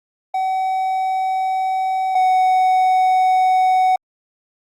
triangle tone pair in turn, 757 / 746.1 Hz, F#5 / F#5, +39 / +14 cents, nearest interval unison, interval 25 cents, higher first, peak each -15 / -10 dBFS, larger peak second, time 0.34-2.15 / 2.15-3.96 s, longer neither, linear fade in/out 5 ms, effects Opus 48 kbps

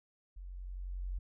sine tone with level ramp, 45.58 Hz, F#1, 25 cents flat, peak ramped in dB -44 to -34 dBFS, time 0.36-1.19 s, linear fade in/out 10 ms, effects none

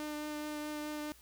sawtooth tone with vibrato, 300.4 Hz, D4, 39 cents sharp, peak -34 dBFS, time 0-1.12 s, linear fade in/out 0 ms, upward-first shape sine, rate 4.7 Hz, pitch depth 10 cents each way, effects added 60 Hz sine -63 dBFS peak until 1.21 s + white hiss -61 dBFS RMS until 1.21 s

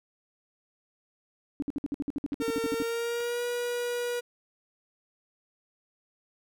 sine tone bursts, 285.1 Hz, C#4, 49 cents sharp, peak -27 dBFS, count 16, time 1.6-2.823 s, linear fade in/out 0 ms, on 23 ms, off 57 ms
clicks, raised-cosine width 0.3 ms, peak -30 dBFS, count 2, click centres 2.332 / 3.206 s
45% pulse tone with pitch glide, 456.1 to 483.2 Hz, A#4 to B4, -38 to -38 cents, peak -29 dBFS, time 2.4-4.21 s, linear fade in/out 20 ms, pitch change +100 cents, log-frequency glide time 2.72-3.44 s
effects none

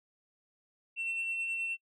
sine tone with tremolo, 2702 Hz, E7, 42 cents sharp, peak -29 dBFS, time 0.96-1.77 s, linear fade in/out 50 ms, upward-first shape sine, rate 9.4 Hz, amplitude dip 35%, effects noise-tail reverb RT60 0.1 s tail -23 dB re dry + tanh soft clip ceiling -30 dBFS

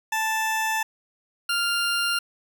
20% pulse tone pair in turn, 880 / 1396.9 Hz, A5 / F6, 0 / 0 cents, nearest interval minor sixth, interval 800 cents, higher second, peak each -18 / -17 dBFS, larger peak second, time 0.12-0.83 / 1.49-2.19 s, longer first, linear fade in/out 5 ms, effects none

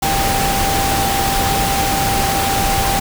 sine tone in noise, 787 Hz, G5, 7 cents sharp, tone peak -18 dBFS, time 0.02-3 s, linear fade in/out 10 ms, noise pink, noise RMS -18 dBFS, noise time 0.02-3 s, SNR -3 dB, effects none

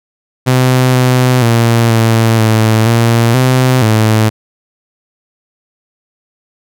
sawtooth tone with pitch steps, 127.9 / 126.7 / 116.3 / 113.4 / 110.5 / 116.2 / 128.4 / 109.6 Hz, C3 / B2 / A#2 / A#2 / A2 / A#2 / C3 / A2, -39 / +45 / -4 / -47 / +8 / -5 / -32 / -6 cents, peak -3 dBFS, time 0.46-4.3 s, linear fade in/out 20 ms, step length 480 ms, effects none

